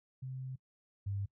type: tone pair in turn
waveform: sine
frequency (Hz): 130.5 / 99.43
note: C3 / G2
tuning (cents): -4 / +25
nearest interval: perfect fourth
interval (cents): 471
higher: first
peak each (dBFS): -39 / -34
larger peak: second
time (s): 0.22-0.56 / 1.06-1.26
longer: first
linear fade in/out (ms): 10
effects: noise-tail reverb RT60 0.1 s tail -22 dB re dry